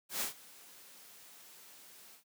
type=noise with ADSR envelope; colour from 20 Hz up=white; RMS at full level=-34 dBFS; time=0.09-2.24 s; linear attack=120 ms; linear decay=120 ms; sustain=-22 dB; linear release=110 ms; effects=high-pass 150 Hz 12 dB/octave